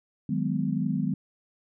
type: chord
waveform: sine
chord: G# minor seventh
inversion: second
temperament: equal with one note detuned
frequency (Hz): 155.56 / 185 / 207.7 / 251.1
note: D#3 / F#3 / G#3 / B3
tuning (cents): 0 / 0 / 0 / +29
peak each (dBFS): -30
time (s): 0.29-1.14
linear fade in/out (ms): 5
effects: none